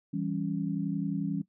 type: chord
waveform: sine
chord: C# diminished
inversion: first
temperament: equal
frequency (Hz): 164.81 / 196 / 277.2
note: E3 / G3 / C#4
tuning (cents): 0 / 0 / 0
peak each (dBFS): -33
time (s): 0.13-1.42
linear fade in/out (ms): 10
effects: noise-tail reverb RT60 0.1 s tail -17 dB re dry